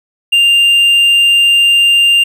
triangle tone, 2794 Hz, F7, in tune, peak -4 dBFS, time 0.32-2.24 s, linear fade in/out 10 ms, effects none

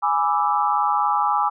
sine chord, E dominant seventh, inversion first, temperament equal, 830.6 / 987.8 / 1174.7 / 1318.5 Hz, G#5 / B5 / D6 / E6, 0 / 0 / 0 / 0 cents, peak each -21 / -24 / -22 / -26 dBFS, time 0.02-1.5 s, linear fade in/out 20 ms, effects none

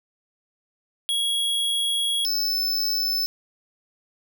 square tone pair in turn, 3318 / 5267 Hz, G#7 / E8, -2 / -2 cents, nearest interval minor sixth, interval 800 cents, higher second, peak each -22 dBFS, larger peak neither, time 1.09-2.25 / 2.25-3.26 s, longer first, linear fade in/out 0 ms, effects none

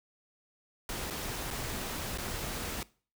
pink noise with dropouts, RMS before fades -37 dBFS, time 0.89-2.83 s, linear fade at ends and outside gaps 2 ms, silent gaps 1.102-1.106 / 1.505-1.509 / 2.176-2.183 s, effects noise-tail reverb RT60 0.4 s tail -21 dB re dry

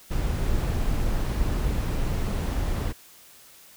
brown noise, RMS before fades -25 dBFS, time 0.1-2.93 s, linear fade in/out 20 ms, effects white hiss -51 dBFS RMS until 3.76 s

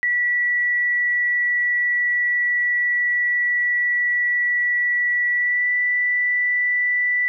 sine tone with pitch glide, 1949 to 1972.8 Hz, B6 to B6, -23 to -2 cents, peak -17 dBFS, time 0.03-7.28 s, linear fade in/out 0 ms, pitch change +21 cents, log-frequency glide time 5.32-5.7 s, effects none

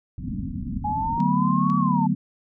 white low-pass noise, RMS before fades -30 dBFS, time 0.18-1.18 s, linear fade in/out 2 ms, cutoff 270 Hz, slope 96 dB/octave
sine exponential two-way sweep, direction up then down, 830.6 to 1144 to 867 Hz, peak -23 dBFS, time 0.84-2.07 s, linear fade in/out 10 ms, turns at 1.77 s
sine chord, B minor seventh, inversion first, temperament just, 148.16 / 185.21 / 222.2 / 246.9 Hz, D3 / F#3 / A3 / B3, +16 / +2 / +17 / 0 cents, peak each -26 / -22 / -26 / -25 dBFS, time 1.18-2.15 s, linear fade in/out 10 ms
clicks, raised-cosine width 0.2 ms, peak -25 dBFS, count 2, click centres 1.203 / 1.7 s
effects none

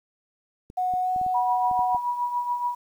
clicks, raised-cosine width 3 ms, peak -29 dBFS, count 8, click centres 0.701 / 0.938 / 1.162 / 1.214 / 1.264 / 1.713 / 1.792 / 1.947 s
sine tone with pitch glide, 734 to 739.1 Hz, F#5 to F#5, -14 to -2 cents, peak -22 dBFS, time 0.77-1.97 s, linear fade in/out 10 ms, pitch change +12 cents, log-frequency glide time 1-1.1 s
sine tone with tremolo, 971 Hz, B5, 30 cents flat, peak -21 dBFS, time 1.34-2.75 s, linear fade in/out 10 ms, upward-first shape triangle, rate 7 Hz, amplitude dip 65%
effects 9-bit

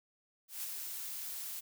blue noise with ADSR envelope, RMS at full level -39 dBFS, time 0.48-1.61 s, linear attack 150 ms, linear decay 25 ms, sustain -3 dB, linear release 22 ms, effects none

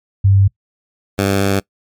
sine / 10% pulse tone pair in turn, 98 / 98.39 Hz, G2 / G2, 0 / +7 cents, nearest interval unison, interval 7 cents, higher second, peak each -7 / -5 dBFS, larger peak second, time 0.24-0.48 / 1.18-1.6 s, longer second, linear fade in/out 10 ms, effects noise-tail reverb RT60 0.1 s tail -23 dB re dry + MP3 96 kbps

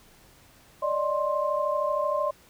sine tone cluster, 580 / 613 / 1053 Hz, D5 / D#5 / C6, -22 / -26 / +11 cents, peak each -28 dBFS, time 0.82-2.31 s, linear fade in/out 10 ms, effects pink hiss -56 dBFS RMS until 2.49 s

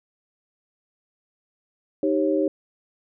sine tone cluster, 310.4 / 392.4 / 545 Hz, D#4 / G4 / C#5, -4 / +2 / -29 cents, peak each -22 / -24 / -24 dBFS, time 2.03-2.48 s, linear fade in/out 2 ms, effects none

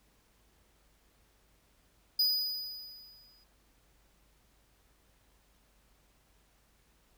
square tone with exponential decay, 4956 Hz, D#8, 8 cents flat, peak -24 dBFS, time 2.19-3.44 s, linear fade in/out 5 ms, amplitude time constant 270 ms, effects added 50 Hz sine -69 dBFS peak until 7.17 s + pink hiss -69 dBFS RMS until 7.17 s

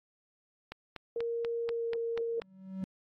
click train, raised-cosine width 0.3 ms, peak -24 dBFS, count 8, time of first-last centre 0.72-2.419 s, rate 4.12 Hz
sine tone with pitch glide, 466.2 to 462.4 Hz, A#4 to A#4, 0 to -14 cents, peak -31 dBFS, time 1.16-2.4 s, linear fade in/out 2 ms, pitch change -14 cents, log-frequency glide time 1.69-1.87 s
triangle tone with exponential growth, 190 Hz, F#3, 46 cents sharp, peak -30 dBFS, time 2.28-2.84 s, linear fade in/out 0 ms, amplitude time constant 120 ms
effects AAC 32 kbps

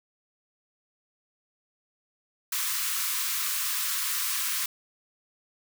white high-pass noise, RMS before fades -29 dBFS, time 2.52-4.66 s, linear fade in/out 5 ms, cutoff 1000 Hz, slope 96 dB/octave, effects none

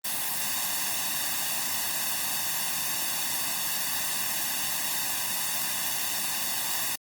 white noise with comb filter, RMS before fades -29 dBFS, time 0.04-6.96 s, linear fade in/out 10 ms, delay 1.1 ms, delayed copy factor +0.75, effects high-pass 150 Hz 12 dB/octave + Opus 32 kbps

